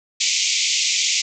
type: band-pass noise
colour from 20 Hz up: white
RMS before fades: -20 dBFS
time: 0.2-1.22 s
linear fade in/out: 10 ms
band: 2100 to 7300 Hz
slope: 96 dB/octave
effects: none